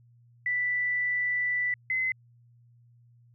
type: tone pair in turn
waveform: sine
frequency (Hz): 1975.5 / 2045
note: B6 / C7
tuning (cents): 0 / -40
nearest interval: minor second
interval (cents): 60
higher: second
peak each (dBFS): -25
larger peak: neither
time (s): 0.46-1.74 / 1.9-2.12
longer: first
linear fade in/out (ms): 2
effects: added 119 Hz sine -56 dBFS peak until 3.34 s